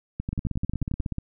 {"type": "two click trains", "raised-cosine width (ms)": 5, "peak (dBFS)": [-16, -16], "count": [10, 15], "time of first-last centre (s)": [[0.2, 1.004], [0.33, 1.184]], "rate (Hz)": [11.2, 16.4], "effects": []}